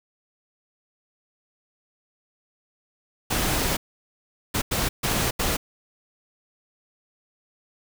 pink noise bursts at uneven times, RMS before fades -24 dBFS, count 5, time 3.3-3.77 / 4.54-4.62 / 4.71-4.89 / 5.03-5.31 / 5.39-5.57 s, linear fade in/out 10 ms, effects none

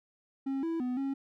triangle tone with pitch steps, 270.6 / 329.9 / 250.1 / 273 Hz, C#4 / E4 / B3 / C#4, -42 / +1 / +22 / -26 cents, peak -28 dBFS, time 0.46-1.14 s, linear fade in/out 10 ms, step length 170 ms, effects none

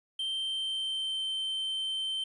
triangle tone with pitch glide, 3134 to 3105 Hz, G7 to G7, -1 to -17 cents, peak -29 dBFS, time 0.19-2.24 s, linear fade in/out 5 ms, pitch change -16 cents, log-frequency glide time 0.31-1.26 s, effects resampled to 24000 Hz + 11-bit

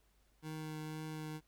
25% pulse tone with vibrato, 155.56 Hz, D#3, in tune, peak -38 dBFS, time 0.42-1.41 s, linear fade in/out 50 ms, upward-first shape triangle, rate 2 Hz, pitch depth 12 cents each way, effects added 50 Hz sine -70 dBFS peak until 1.47 s + pink hiss -75 dBFS RMS until 1.47 s

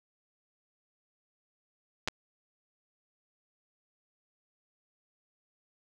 clicks, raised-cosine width 0.2 ms, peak -13 dBFS, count 2, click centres 2.076 / 2.084 s, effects none

